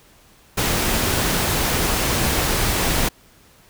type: noise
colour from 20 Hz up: pink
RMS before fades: -20 dBFS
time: 0.57-3.09 s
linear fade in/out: 10 ms
effects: pink hiss -52 dBFS RMS until 3.69 s